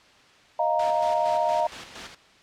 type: chord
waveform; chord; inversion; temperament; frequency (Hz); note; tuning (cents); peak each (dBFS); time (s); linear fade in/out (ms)
sine; Eb suspended second; none; equal; 622.3 / 698.5 / 932.3; Eb5 / F5 / Bb5; 0 / 0 / 0; -25; 0.59-1.67; 5
type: noise with tremolo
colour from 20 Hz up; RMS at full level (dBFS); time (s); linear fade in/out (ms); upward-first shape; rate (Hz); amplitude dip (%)
white; -34; 0.79-2.15; 5; square; 4.3; 50
effects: white hiss -54 dBFS RMS until 2.42 s + low-pass 4000 Hz 12 dB/octave